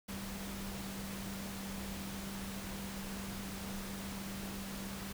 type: tone in noise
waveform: sine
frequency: 195.7 Hz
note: G3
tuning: 3 cents flat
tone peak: -43 dBFS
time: 0.08-5.13 s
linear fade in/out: 10 ms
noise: pink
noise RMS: -45 dBFS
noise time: 0.08-5.13 s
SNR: -1 dB
effects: none